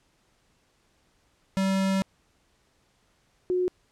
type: tone pair in turn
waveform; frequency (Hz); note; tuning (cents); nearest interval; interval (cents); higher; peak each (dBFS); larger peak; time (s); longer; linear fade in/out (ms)
square / sine; 192.5 / 363.4; G3 / F#4; -31 / -31; major seventh; 1100; second; -23 / -22; second; 1.57-2.02 / 3.5-3.68; first; 0
effects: pink hiss -67 dBFS RMS until 3.91 s + low-pass 9000 Hz 12 dB/octave